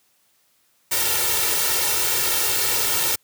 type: noise with comb filter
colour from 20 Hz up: white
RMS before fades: -21 dBFS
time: 0.91-3.16 s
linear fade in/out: 10 ms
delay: 2.2 ms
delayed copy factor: +0.85
effects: white hiss -63 dBFS RMS until 3.23 s + high-pass 80 Hz 12 dB/octave